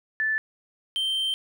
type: tone pair in turn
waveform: sine / triangle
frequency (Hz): 1753 / 3129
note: A6 / G7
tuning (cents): -7 / -4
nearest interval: minor seventh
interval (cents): 1003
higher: second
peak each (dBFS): -22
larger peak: neither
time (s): 0.2-0.38 / 0.96-1.34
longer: second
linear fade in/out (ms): 0
effects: none